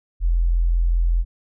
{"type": "tone", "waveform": "sine", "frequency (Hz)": 42.56, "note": "F1", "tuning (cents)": -44, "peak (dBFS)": -15, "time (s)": [0.2, 1.25], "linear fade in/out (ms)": 50, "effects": []}